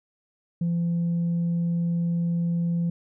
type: tone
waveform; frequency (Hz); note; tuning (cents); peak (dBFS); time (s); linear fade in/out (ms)
sine; 170.5; F3; -41; -20; 0.61-2.9; 5
effects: tanh soft clip ceiling -20 dBFS